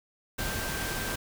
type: tone in noise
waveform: sine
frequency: 1570 Hz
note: G6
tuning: 2 cents sharp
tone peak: -38 dBFS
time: 0.38-1.16 s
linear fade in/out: 10 ms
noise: pink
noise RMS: -33 dBFS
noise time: 0.38-1.16 s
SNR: -8 dB
effects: none